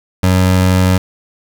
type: tone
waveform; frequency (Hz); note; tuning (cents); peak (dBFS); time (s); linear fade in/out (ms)
25% pulse; 92.5; F#2; 0; -5; 0.23-0.98; 5
effects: 7-bit